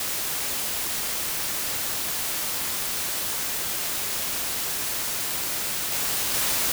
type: noise with level steps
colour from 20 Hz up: white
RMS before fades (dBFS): -28 / -26 / -24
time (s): 0-6.72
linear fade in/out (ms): 2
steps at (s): 5.92 / 6.34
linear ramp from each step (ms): 2
effects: none